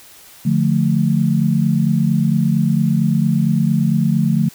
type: chord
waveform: sine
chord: D minor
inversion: none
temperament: equal with one note detuned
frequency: 146.83 / 175.63 / 220 Hz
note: D3 / F3 / A3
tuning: 0 / +10 / 0 cents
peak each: -17 dBFS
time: 0.45-4.49 s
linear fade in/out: 10 ms
effects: white hiss -43 dBFS RMS until 4.54 s